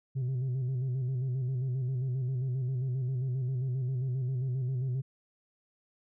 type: tone with vibrato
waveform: sine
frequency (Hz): 128.6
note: C3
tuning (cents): -30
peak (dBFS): -26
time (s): 0.15-5.02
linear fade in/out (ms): 20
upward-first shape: square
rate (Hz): 7.5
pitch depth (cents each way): 62
effects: tanh soft clip ceiling -28 dBFS